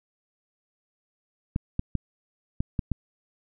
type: clicks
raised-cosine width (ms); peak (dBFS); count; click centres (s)
5; -13; 6; 1.561 / 1.794 / 1.953 / 2.605 / 2.792 / 2.917
effects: none